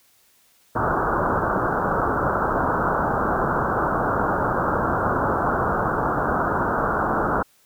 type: low-pass noise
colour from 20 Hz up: white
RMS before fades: -22 dBFS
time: 0.75-7.43 s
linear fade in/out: 10 ms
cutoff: 1500 Hz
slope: 96 dB/octave
effects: white hiss -59 dBFS RMS until 7.65 s